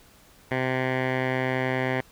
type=tone with low-pass filter; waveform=10% pulse; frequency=129.4 Hz; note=C3; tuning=19 cents flat; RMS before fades=-26 dBFS; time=0.51-2.01 s; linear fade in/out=5 ms; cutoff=2100 Hz; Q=2.4; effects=pink hiss -55 dBFS RMS until 2.11 s